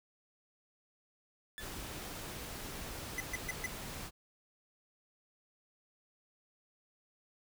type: tone with exponential decay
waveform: 30% pulse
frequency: 1737 Hz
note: A6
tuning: 23 cents flat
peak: -38 dBFS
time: 1.58-1.73 s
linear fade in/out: 0 ms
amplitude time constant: 32 ms
type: noise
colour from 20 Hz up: pink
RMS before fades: -44 dBFS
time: 1.58-4.11 s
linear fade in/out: 50 ms
type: tone bursts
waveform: square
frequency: 2011 Hz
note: B6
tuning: 31 cents sharp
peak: -35 dBFS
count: 4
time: 3.18-3.662 s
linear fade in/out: 2 ms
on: 23 ms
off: 130 ms
effects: none